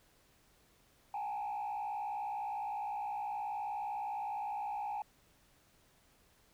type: tone with frequency modulation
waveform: sine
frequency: 828 Hz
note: G#5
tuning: 5 cents flat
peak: -34 dBFS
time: 1.14-5.02 s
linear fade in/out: 2 ms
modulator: 59.4 Hz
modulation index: 0.91
effects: tanh soft clip ceiling -34 dBFS + pink hiss -68 dBFS RMS until 6.53 s